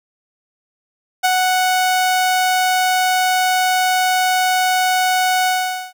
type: tone with ADSR envelope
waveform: sawtooth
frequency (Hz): 740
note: F#5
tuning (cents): 0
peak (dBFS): -7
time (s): 1.23-5.93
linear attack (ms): 20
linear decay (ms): 22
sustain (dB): -3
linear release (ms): 460
effects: none